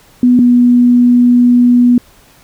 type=tone pair in turn; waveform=sine; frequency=247 / 244 Hz; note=B3 / B3; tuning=0 / -21 cents; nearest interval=unison; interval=21 cents; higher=first; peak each=-4 / -4 dBFS; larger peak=neither; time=0.23-0.39 / 0.39-1.98 s; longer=second; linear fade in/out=2 ms; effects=pink hiss -45 dBFS RMS until 2.43 s